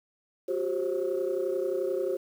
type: tone cluster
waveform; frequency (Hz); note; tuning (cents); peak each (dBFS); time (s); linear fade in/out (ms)
sine; 361.5 / 392.9 / 533; F#4 / G4 / C5; -40 / +4 / +32; -30; 0.48-2.17; 10
effects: tanh soft clip ceiling -20 dBFS + 9-bit